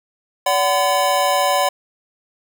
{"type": "tone cluster", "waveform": "square", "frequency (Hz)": [574, 747, 1014], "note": ["D5", "F#5", "B5"], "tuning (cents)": [-40, 16, 45], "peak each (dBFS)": -20, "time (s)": [0.46, 1.69], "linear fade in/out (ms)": 5, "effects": []}